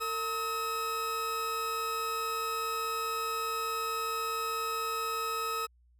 40% pulse tone pair together, 454.8 / 1279.7 Hz, A#4 / D#6, -43 / +48 cents, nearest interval octave + tritone, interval 1791 cents, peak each -38 / -31 dBFS, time 0-5.67 s, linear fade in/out 20 ms, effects added 60 Hz sine -61 dBFS peak until 5.99 s

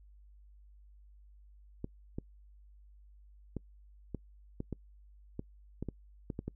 clicks, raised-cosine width 3 ms, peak -24 dBFS, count 12, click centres 1.844 / 2.185 / 3.567 / 4.147 / 4.604 / 4.727 / 5.394 / 5.826 / 5.887 / 6.302 / 6.391 / 6.48 s, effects noise-tail reverb RT60 0.1 s tail -26 dB re dry + added 50 Hz sine -55 dBFS peak until 6.55 s

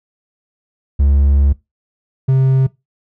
triangle tone pair in turn, 70.2 / 132.52 Hz, C#2 / C3, +22 / +22 cents, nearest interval major seventh, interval 1100 cents, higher second, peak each -7 dBFS, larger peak neither, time 0.99-1.53 / 2.28-2.67 s, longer first, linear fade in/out 10 ms, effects noise-tail reverb RT60 0.2 s tail -20 dB re dry

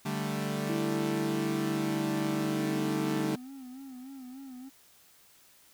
sawtooth chord, D suspended fourth, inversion none, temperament equal, 146.83 / 196 / 220 Hz, D3 / G3 / A3, 0 / 0 / 0 cents, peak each -31 dBFS, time 0.05-3.36 s, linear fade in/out 10 ms
sine tone with pitch glide, 329.6 to 317.1 Hz, E4 to D#4, 0 to +33 cents, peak -31 dBFS, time 0.69-3.35 s, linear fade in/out 2 ms, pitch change -67 cents, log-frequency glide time 1.16-2.71 s
triangle tone with vibrato, 261.6 Hz, C4, in tune, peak -40 dBFS, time 2.58-4.7 s, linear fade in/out 20 ms, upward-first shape sine, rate 3.4 Hz, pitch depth 84 cents each way
effects white hiss -60 dBFS RMS until 5.73 s

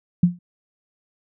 sine tone with exponential decay, 175.7 Hz, F3, 11 cents sharp, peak -8 dBFS, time 0.23-0.39 s, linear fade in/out 5 ms, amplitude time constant 33 ms, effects none

